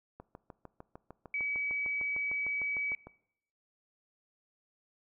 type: click train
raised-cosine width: 1 ms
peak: -32 dBFS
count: 20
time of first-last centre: 0.2-3.07 s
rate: 6.62 Hz
type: tone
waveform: sine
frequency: 2279 Hz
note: C#7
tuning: 47 cents sharp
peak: -31 dBFS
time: 1.34-2.95 s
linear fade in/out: 2 ms
effects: noise-tail reverb RT60 0.7 s tail -20 dB re dry

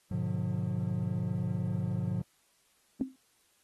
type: chord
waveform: triangle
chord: G# diminished seventh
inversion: none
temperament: just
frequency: 103.83 / 124.59 / 149.51 / 179.41 Hz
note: G#2 / B2 / D3 / F3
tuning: 0 / +16 / +31 / +47 cents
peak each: -33 / -34 / -35 / -32 dBFS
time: 0.11-2.22 s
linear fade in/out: 5 ms
type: tone with exponential decay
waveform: sine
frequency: 262.2 Hz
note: C4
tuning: 4 cents sharp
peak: -24 dBFS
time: 3.01-3.16 s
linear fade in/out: 1 ms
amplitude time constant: 32 ms
effects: white hiss -69 dBFS RMS until 3.63 s + AAC 32 kbps

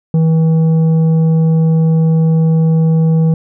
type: tone with tanh clipping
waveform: sine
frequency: 161.3 Hz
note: E3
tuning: 37 cents flat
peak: -9 dBFS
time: 0.14-3.34 s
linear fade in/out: 2 ms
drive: 7 dB
effects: none

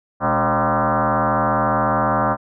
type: tone with frequency modulation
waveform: sine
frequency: 208.6 Hz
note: G#3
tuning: 8 cents sharp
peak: -15 dBFS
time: 0.2-2.37 s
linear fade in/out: 50 ms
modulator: 164 Hz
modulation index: 7.3
effects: none

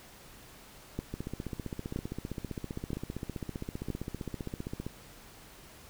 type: two click trains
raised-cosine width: 3 ms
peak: -20 / -23 dBFS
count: 4 / 58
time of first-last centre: 0.99-3.903 / 1.14-4.865 s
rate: 1.03 / 15.3 Hz
effects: pink hiss -53 dBFS RMS until 5.89 s

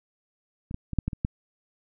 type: clicks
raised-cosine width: 5 ms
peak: -24 / -19 / -20 / -9 / -14 / -21 / -12 dBFS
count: 7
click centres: 0.711 / 0.744 / 0.933 / 0.987 / 1.08 / 1.132 / 1.249 s
effects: none

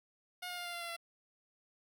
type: tone with pitch steps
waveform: 10% pulse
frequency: 719 / 712 / 705 / 698.1 / 691.3 / 684.6 / 677.9 Hz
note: F#5 / F5 / F5 / F5 / F5 / F5 / E5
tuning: -50 / +33 / +16 / -1 / -18 / -35 / +48 cents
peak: -32 dBFS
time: 0.42-0.966 s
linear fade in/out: 10 ms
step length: 78 ms
effects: none

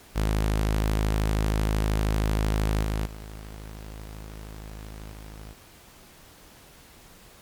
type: tone with level steps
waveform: sawtooth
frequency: 52.9 Hz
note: G#1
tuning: 33 cents sharp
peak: -18 / -21 / -34 / -36 dBFS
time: 0.15-5.54 s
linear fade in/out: 20 ms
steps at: 2.82 / 3.05 / 5.11 s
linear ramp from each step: 20 ms
effects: pink hiss -51 dBFS RMS until 7.41 s + MP3 96 kbps

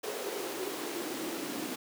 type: noise with high-pass filter sweep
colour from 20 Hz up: pink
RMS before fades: -37 dBFS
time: 0.03-1.76 s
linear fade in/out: 10 ms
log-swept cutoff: 430 to 270 Hz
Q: 4.6
effects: none

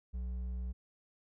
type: tone with hard clipping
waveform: triangle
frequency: 61.5 Hz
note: B1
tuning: 7 cents flat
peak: -37 dBFS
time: 0.13-0.73 s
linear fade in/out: 20 ms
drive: 8 dB
effects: none

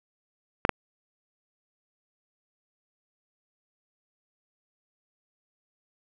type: clicks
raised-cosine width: 0.5 ms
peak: -5 dBFS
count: 2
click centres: 0.651 / 0.693 s
effects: none

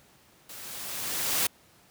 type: noise with level ramp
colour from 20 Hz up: white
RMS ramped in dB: -44 to -25 dBFS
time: 0.49-1.47 s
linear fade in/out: 5 ms
effects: pink hiss -59 dBFS RMS until 1.9 s + high-pass 80 Hz 12 dB/octave

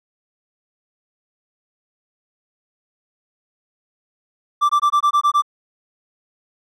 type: tone bursts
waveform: triangle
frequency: 1173 Hz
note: D6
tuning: 2 cents flat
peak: -10 dBFS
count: 8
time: 4.61-5.422 s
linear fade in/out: 20 ms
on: 84 ms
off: 20 ms
effects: none

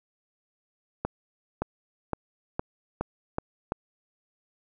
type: accelerating click train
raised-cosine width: 1 ms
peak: -13 dBFS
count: 7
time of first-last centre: 1.05-3.721 s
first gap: 570 ms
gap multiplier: 0.9
effects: none

